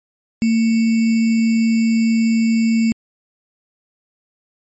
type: tone with sample-and-hold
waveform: sine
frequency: 226.2 Hz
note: A3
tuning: 48 cents sharp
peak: -12 dBFS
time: 0.42-2.92 s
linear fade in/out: 0 ms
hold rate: 2450 Hz
effects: MP3 32 kbps